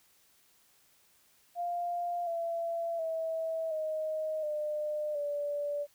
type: tone with pitch steps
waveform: sine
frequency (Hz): 698.5 / 673.1 / 648.7 / 625.2 / 602.5 / 580.6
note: F5 / E5 / E5 / D#5 / D5 / D5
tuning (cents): 0 / +36 / -28 / +8 / +44 / -20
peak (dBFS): -31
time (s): 1.55-5.87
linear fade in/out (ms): 50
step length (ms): 720
effects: white hiss -66 dBFS RMS until 5.94 s